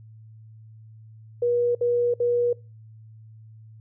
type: tone bursts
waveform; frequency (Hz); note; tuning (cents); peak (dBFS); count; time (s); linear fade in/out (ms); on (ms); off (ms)
sine; 481.4; B4; -44; -19; 3; 1.42-2.53; 5; 330; 60
effects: noise-tail reverb RT60 0.3 s tail -24 dB re dry + added 110 Hz sine -44 dBFS peak until 3.8 s